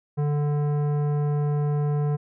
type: tone with tanh clipping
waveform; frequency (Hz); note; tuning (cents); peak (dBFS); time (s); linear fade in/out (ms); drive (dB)
triangle; 146.83; D3; 0; -23; 0.17-2.17; 20; 18
effects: none